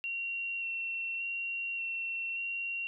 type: tone with vibrato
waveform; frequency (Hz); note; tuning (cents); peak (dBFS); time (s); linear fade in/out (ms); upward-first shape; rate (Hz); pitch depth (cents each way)
sine; 2732; F7; -39; -33; 0.04-2.87; 0; square; 0.86; 11
effects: none